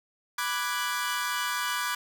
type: chord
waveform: sawtooth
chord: G# half-diminished seventh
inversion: first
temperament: equal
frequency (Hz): 987.8 / 1174.7 / 1480 / 1661.2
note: B5 / D6 / F#6 / G#6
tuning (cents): 0 / 0 / 0 / 0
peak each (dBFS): -30 / -29 / -30 / -31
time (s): 0.38-1.95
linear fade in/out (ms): 5
effects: none